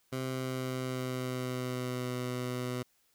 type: tone with pitch glide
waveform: 15% pulse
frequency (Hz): 130.3 to 124.99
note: C3 to B2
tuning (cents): -7 to +21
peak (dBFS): -27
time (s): 0.12-2.83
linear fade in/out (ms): 10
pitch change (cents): -72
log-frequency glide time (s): 0.25-2.15
effects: white hiss -71 dBFS RMS until 3.14 s